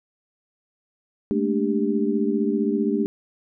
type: tone cluster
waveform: sine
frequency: 210.7 / 226 / 294.6 / 395.3 Hz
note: G#3 / A3 / D4 / G4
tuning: +25 / +47 / +6 / +15 cents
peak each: -25 dBFS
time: 1.31-3.06 s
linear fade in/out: 0 ms
effects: none